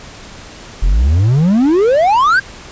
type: exponential sweep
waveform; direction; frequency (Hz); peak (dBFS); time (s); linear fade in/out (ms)
triangle; up; 38.89 to 1634; -6; 0.82-2.4; 10
effects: pink hiss -34 dBFS RMS until 2.71 s + resampled to 16000 Hz